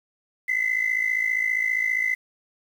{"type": "tone pair together", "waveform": "sine", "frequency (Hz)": [2007, 2062], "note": ["B6", "C7"], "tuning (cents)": [27, -26], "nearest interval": "unison", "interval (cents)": 47, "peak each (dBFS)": -23, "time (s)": [0.48, 2.15], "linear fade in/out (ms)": 10, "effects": ["tanh soft clip ceiling -15 dBFS", "8-bit"]}